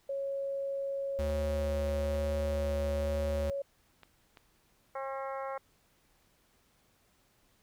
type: tone with pitch glide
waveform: sine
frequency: 551 to 556.4 Hz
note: C#5 to C#5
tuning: -11 to +6 cents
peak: -32 dBFS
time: 0.09-3.62 s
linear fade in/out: 5 ms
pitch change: +17 cents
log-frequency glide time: 1.49-2.78 s
type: tone with vibrato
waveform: square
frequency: 73.42 Hz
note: D2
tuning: in tune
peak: -33 dBFS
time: 1.19-3.5 s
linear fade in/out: 0 ms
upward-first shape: sine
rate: 1.1 Hz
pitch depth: 12 cents each way
type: clicks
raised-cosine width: 0.3 ms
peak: -35 dBFS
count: 6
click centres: 1.299 / 1.89 / 2.045 / 2.149 / 4.033 / 4.372 s
type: harmonic tone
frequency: 269.9 Hz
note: C#4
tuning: 46 cents flat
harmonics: 2 / 3 / 4 / 5 / 6 / 7 / 8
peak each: -38 / -41 / -42 / -45 / -54 / -52 / -54 dBFS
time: 4.95-5.58 s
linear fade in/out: 5 ms
effects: pink hiss -69 dBFS RMS until 7.62 s